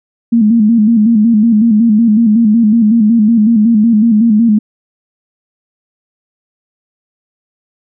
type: tone with vibrato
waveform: sine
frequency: 221.6 Hz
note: A3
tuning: 13 cents sharp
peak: -5 dBFS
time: 0.32-4.59 s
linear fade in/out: 10 ms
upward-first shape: square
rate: 5.4 Hz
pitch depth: 83 cents each way
effects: none